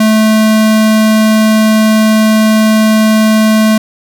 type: tone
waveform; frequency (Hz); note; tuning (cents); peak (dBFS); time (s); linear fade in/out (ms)
square; 217.6; A3; -19; -6; 0-3.78; 5
effects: none